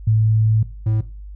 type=tone pair in turn; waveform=sine / triangle; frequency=109.5 / 108.99 Hz; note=A2 / A2; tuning=-8 / -16 cents; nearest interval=unison; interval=8 cents; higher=first; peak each=-12 / -13 dBFS; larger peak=first; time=0.07-0.63 / 0.86-1.01 s; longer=first; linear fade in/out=5 ms; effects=noise-tail reverb RT60 0.4 s tail -19 dB re dry + added 50 Hz sine -32 dBFS peak until 1.35 s